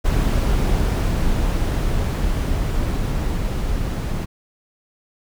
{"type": "noise with level ramp", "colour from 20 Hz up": "brown", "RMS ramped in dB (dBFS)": [-17, -23], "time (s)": [0.04, 4.26], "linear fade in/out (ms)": 20, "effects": []}